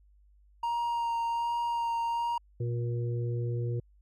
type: tone with vibrato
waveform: triangle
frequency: 936 Hz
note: A#5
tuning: 7 cents sharp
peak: -26 dBFS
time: 0.63-2.38 s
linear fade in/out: 5 ms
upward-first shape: sine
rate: 1.3 Hz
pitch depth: 14 cents each way
type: harmonic tone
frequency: 119.2 Hz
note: A#2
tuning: 39 cents sharp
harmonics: 1 / 3 / 4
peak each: -29 / -39 / -41 dBFS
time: 2.6-3.8 s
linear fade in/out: 5 ms
effects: added 50 Hz sine -58 dBFS peak until 4.01 s